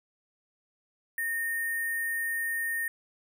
sine tone with sample-and-hold, 1840 Hz, A#6, 23 cents flat, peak -28 dBFS, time 1.18-2.88 s, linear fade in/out 2 ms, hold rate 11025 Hz, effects none

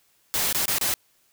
white noise with dropouts, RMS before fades -24 dBFS, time 0.34-0.94 s, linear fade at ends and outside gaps 0 ms, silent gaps 0.527-0.547 / 0.656-0.68 / 0.784-0.812 s, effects white hiss -64 dBFS RMS until 1.32 s

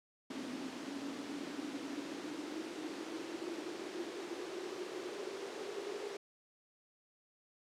pink noise with high-pass filter sweep, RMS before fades -43 dBFS, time 0.3-6.17 s, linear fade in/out 5 ms, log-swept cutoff 260 to 410 Hz, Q 8.4, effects low-pass 6000 Hz 12 dB/octave

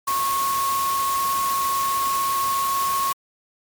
sine tone in noise, 1095 Hz, C#6, 22 cents flat, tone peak -20 dBFS, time 0.07-3.13 s, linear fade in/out 10 ms, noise white, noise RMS -29 dBFS, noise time 0.07-3.13 s, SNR +6 dB, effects MP3 96 kbps

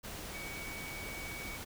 sine tone in noise, 2255 Hz, C#7, 29 cents sharp, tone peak -44 dBFS, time 0.33-1.58 s, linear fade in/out 20 ms, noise pink, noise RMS -44 dBFS, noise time 0.03-1.65 s, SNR -3 dB, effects none

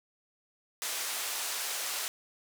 white band-pass noise, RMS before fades -35 dBFS, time 0.82-2.08 s, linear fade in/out 0 ms, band 570 to 11000 Hz, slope 12 dB/octave, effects none

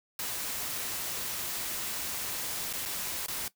white noise with dropouts, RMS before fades -35 dBFS, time 0.19-3.48 s, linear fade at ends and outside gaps 2 ms, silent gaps 2.729-2.735 / 2.854-2.858 / 3.263-3.282 s, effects noise-tail reverb RT60 0.1 s tail -17 dB re dry

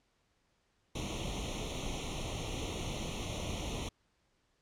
pink noise with comb filter, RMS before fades -38 dBFS, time 0.95-3.89 s, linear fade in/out 5 ms, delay 0.31 ms, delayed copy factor +1, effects pink hiss -75 dBFS RMS until 4.61 s + low-pass 7000 Hz 12 dB/octave

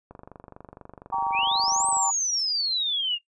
click train, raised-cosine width 1 ms, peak -28 dBFS, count 46, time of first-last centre 0.11-1.97 s, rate 24.2 Hz
sine chord, G diminished, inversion none, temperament equal with one note detuned, 784 / 932.3 / 1136 Hz, G5 / Bb5 / Db6, 0 / 0 / +42 cents, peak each -28 / -26 / -30 dBFS, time 1.12-2.11 s, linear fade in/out 10 ms
sine exponential two-way sweep, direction up then down, 2227 to 8372 to 2776 Hz, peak -23 dBFS, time 1.32-3.19 s, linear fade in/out 50 ms, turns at 1.87 s
violet noise with exponential decay, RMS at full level -35 dBFS, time 2.39-2.48 s, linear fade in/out 5 ms, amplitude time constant 18 ms
effects noise-tail reverb RT60 0.1 s tail -17 dB re dry + resampled to 22050 Hz

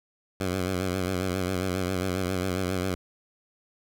10% pulse tone with vibrato, 92.5 Hz, F#2, in tune, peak -18 dBFS, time 0.4-2.95 s, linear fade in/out 5 ms, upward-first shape sine, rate 7.4 Hz, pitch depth 72 cents each way, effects none

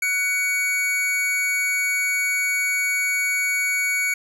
square tone pair together, 1481 / 2250 Hz, F#6 / C#7, +1 / +25 cents, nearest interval perfect fifth, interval 724 cents, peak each -30 / -21 dBFS, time 0.02-4.14 s, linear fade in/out 5 ms, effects none

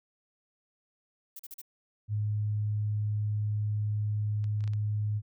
violet noise bursts, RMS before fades -43 dBFS, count 4, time 1.36-1.616 s, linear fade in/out 5 ms, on 34 ms, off 40 ms
sine tone, 105.3 Hz, G#2, 24 cents sharp, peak -27 dBFS, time 2.08-5.22 s, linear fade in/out 50 ms
clicks, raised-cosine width 0.2 ms, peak -35 / -39 / -32 / -30 / -34 dBFS, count 5, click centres 4.442 / 4.607 / 4.64 / 4.677 / 4.735 s
effects none

